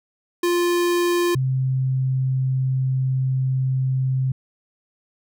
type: tone pair in turn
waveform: square / sine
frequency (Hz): 349.2 / 131.05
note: F4 / C3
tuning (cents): 0 / +3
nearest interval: octave + perfect fourth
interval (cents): 1697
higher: first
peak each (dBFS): -18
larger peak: neither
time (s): 0.43-1.35 / 1.35-4.32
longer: second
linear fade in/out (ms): 5
effects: none